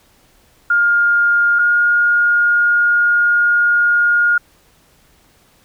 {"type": "tone pair in turn", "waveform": "sine", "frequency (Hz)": [1412, 1425.1], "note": ["F6", "F6"], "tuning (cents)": [19, 35], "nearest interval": "unison", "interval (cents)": 16, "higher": "second", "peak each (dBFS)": -10, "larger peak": "neither", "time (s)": [[0.7, 1.59], [1.59, 4.38]], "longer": "second", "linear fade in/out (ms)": 5, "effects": ["pink hiss -53 dBFS RMS until 5.64 s"]}